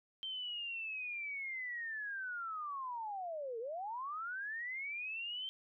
sine linear two-way sweep, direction down then up, 3136 to 439.4 to 3136 Hz, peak -39 dBFS, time 0.23-5.49 s, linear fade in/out 0 ms, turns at 3.59 s, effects none

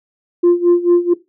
sine tone with tremolo, 349.2 Hz, F4, in tune, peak -4 dBFS, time 0.43-1.14 s, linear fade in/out 10 ms, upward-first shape sine, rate 4.5 Hz, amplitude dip 85%, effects noise-tail reverb RT60 0.2 s tail -17 dB re dry + tanh soft clip ceiling -5 dBFS

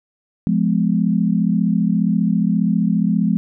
sine chord, F diminished, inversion none, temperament just, 174.61 / 209.5 / 251.4 Hz, F3 / Ab3 / Cb4, 0 / +15 / +31 cents, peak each -18 / -17 / -22 dBFS, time 0.47-3.37 s, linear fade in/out 0 ms, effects none

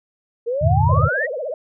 sine exponential sweep, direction up, 453.1 to 1949 Hz, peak -19 dBFS, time 0.46-1.27 s, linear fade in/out 20 ms
sine chord, E half-diminished seventh, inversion none, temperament equal with one note detuned, 81.79 / 98 / 116.54 / 146.83 Hz, E2 / G2 / Bb2 / D3, -13 / 0 / 0 / 0 cents, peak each -19 dBFS, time 0.61-1.09 s, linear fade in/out 20 ms
sine tone with vibrato, 554 Hz, C#5, 1 cent flat, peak -23 dBFS, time 0.89-1.54 s, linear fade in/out 2 ms, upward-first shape triangle, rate 16 Hz, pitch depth 290 cents each way
effects none

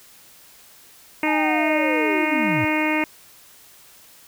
harmonic tone, 307.9 Hz, D#4, 18 cents flat, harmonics 1 / 2 / 3 / 4 / 5 / 6 / 7 / 8 / 9, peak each -22 / -28 / -27 / -34 / -34 / -31 / -25 / -28 / -34 dBFS, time 1.23-3.04 s, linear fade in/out 2 ms
sine linear sweep, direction down, 880 to 101.2 Hz, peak -24 dBFS, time 1.27-2.65 s, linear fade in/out 5 ms
effects white hiss -49 dBFS RMS until 4.27 s

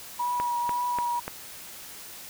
sine tone with vibrato, 967 Hz, B5, 37 cents flat, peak -25 dBFS, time 0.19-1.2 s, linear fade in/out 10 ms, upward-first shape triangle, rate 1.9 Hz, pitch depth 22 cents each way
click train, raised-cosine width 0.5 ms, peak -16 dBFS, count 4, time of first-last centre 0.4-1.28 s, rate 3.41 Hz
effects white hiss -43 dBFS RMS until 2.29 s

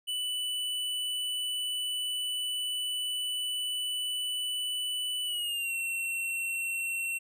square tone with pitch glide, 2979 to 2716 Hz, F#7 to F7, +11 to -49 cents, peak -31 dBFS, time 0.07-7.19 s, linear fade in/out 20 ms, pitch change -160 cents, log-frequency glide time 5.25-5.74 s, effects none

